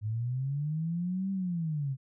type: linear two-way sweep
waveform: sine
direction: up then down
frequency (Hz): 103.5 to 195.9 to 129.5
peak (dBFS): -29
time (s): 0.01-1.97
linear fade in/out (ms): 50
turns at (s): 1.31
effects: none